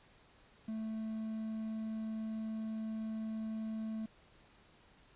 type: tone with quantisation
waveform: triangle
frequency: 220 Hz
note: A3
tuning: in tune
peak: -35 dBFS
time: 0.68-4.06 s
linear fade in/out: 5 ms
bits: 10
effects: pink hiss -64 dBFS RMS until 5.15 s + resampled to 8000 Hz